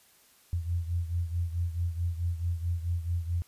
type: beating tone pair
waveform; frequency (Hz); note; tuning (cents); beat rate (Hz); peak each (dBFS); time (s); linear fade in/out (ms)
sine; 84.9 / 89.5; F2 / F2; -48 / +43; 4.6; -29 / -34; 0.53-3.42; 0
effects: white hiss -61 dBFS RMS until 3.47 s + resampled to 32000 Hz